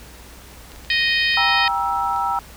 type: clicks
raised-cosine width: 0.2 ms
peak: -24 dBFS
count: 7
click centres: 0.719 / 0.761 / 0.848 / 1.34 / 1.489 / 1.58 / 2.162 s
type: harmonic tone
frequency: 622.3 Hz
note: D#5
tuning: in tune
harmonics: 3 / 4 / 5 / 6 / 7 / 8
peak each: -20 / -22 / -24 / -26 / -27 / -28 dBFS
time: 0.9-1.68 s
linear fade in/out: 2 ms
type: chord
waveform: sine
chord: E diminished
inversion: first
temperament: just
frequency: 791.1 / 949.3 / 1318.5 Hz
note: G5 / Bb5 / E6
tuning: +16 / +31 / 0 cents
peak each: -23 dBFS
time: 1.37-2.39 s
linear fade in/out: 2 ms
effects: added 60 Hz sine -43 dBFS peak until 2.56 s + pink hiss -43 dBFS RMS until 2.56 s